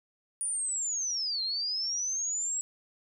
sine linear two-way sweep, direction down then up, 9580 to 4100 to 7750 Hz, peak -29 dBFS, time 0.41-2.61 s, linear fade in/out 0 ms, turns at 1.43 s, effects none

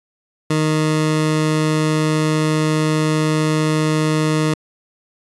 20% pulse tone, 155.2 Hz, D#3, 4 cents flat, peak -10 dBFS, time 0.5-4.54 s, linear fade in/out 5 ms, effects resampled to 24000 Hz

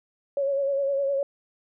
sine tone with vibrato, 554.4 Hz, C#5, in tune, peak -22 dBFS, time 0.37-1.23 s, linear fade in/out 2 ms, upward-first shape sine, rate 9.8 Hz, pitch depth 39 cents each way, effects none

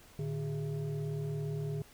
sine tone with frequency modulation, 149.3 Hz, D3, 29 cents sharp, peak -33 dBFS, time 0.19-1.82 s, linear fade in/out 2 ms, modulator 261 Hz, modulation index 0.85, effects pink hiss -58 dBFS RMS until 1.93 s

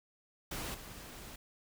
pink noise with level steps, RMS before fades -40 / -49 dBFS, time 0.51-1.36 s, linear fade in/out 5 ms, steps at 0.74 s, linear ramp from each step 5 ms, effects none

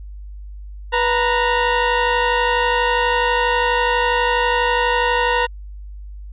20% pulse tone pair together, 489.1 / 926 Hz, B4 / A#5, -17 / -12 cents, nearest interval major seventh, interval 1105 cents, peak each -13 dBFS, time 0.92-5.47 s, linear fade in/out 20 ms, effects added 50 Hz sine -31 dBFS peak until 6.32 s + resampled to 8000 Hz

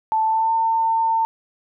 sine tone with pitch glide, 880 to 902.1 Hz, A5 to A5, 0 to +43 cents, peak -16 dBFS, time 0.12-1.25 s, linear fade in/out 0 ms, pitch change +43 cents, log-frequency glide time 0.24-0.55 s, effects none

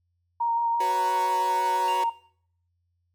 sine tone with vibrato, 932.3 Hz, A#5, in tune, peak -22 dBFS, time 0.4-2.1 s, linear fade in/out 10 ms, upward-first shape square, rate 5.9 Hz, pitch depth 10 cents each way
sawtooth chord, F# suspended fourth, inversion none, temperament equal, 370 / 493.9 / 554.4 Hz, F#4 / B4 / C#5, 0 / 0 / 0 cents, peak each -30 / -32 / -32 dBFS, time 0.8-2.04 s, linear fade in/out 5 ms
triangle tone with exponential decay, 2794 Hz, F7, in tune, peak -30 dBFS, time 1.88-2.3 s, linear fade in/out 1 ms, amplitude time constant 91 ms
effects noise-tail reverb RT60 0.6 s tail -20 dB re dry + added 87 Hz sine -70 dBFS peak until 3.14 s

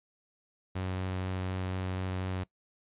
sawtooth tone with vibrato, 93 Hz, F#2, 9 cents sharp, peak -28 dBFS, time 0.75-2.44 s, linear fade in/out 10 ms, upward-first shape sine, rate 4.1 Hz, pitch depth 8 cents each way, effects noise-tail reverb RT60 0.1 s tail -21 dB re dry + resampled to 8000 Hz

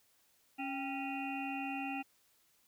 harmonic tone with a mistuned harmonic, 275.4 Hz, C#4, 11 cents flat, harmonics 1 / 3 / 5 / 7 / 9 / 10, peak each -40 / -41 / -53 / -54 / -45 / -45 dBFS, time 0.58-2.03 s, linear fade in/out 20 ms, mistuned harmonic 3, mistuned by -78 cents, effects white hiss -71 dBFS RMS until 2.67 s

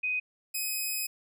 sine / 5% pulse tone pair in turn, 2502 / 2528 Hz, D#7 / D#7, +9 / +27 cents, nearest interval unison, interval 18 cents, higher second, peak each -27 / -21 dBFS, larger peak second, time 0.03-0.2 / 0.54-1.07 s, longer second, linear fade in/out 10 ms, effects none

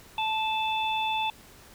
harmonic tone, 876 Hz, A5, 8 cents flat, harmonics 1 / 3 / 4, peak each -27 / -32 / -33 dBFS, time 0.18-1.3 s, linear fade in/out 2 ms, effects pink hiss -52 dBFS RMS until 1.74 s

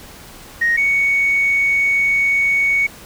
sine tone pair in turn, 1869 / 2228 Hz, A#6 / C#7, +4 / +8 cents, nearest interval minor third, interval 304 cents, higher second, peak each -12 dBFS, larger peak neither, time 0.61-0.77 / 0.77-2.87 s, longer second, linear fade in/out 10 ms, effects tanh soft clip ceiling -8 dBFS + pink hiss -39 dBFS RMS until 3.05 s

